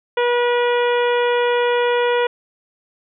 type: harmonic tone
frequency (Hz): 483.8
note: B4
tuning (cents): -36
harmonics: 1 / 2 / 3 / 4 / 5 / 6 / 7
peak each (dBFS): -16 / -22 / -26 / -28 / -30 / -32 / -33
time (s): 0.17-2.27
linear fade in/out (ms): 5
effects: none